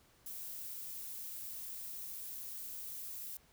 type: noise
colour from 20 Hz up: violet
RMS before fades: -45 dBFS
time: 0.26-3.37 s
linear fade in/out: 2 ms
effects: pink hiss -67 dBFS RMS until 3.52 s